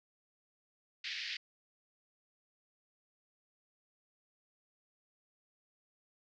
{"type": "band-pass noise", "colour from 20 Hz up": "pink", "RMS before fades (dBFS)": -41, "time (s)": [1.04, 1.37], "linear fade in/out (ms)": 5, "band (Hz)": [1800, 5100], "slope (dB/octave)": 48, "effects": []}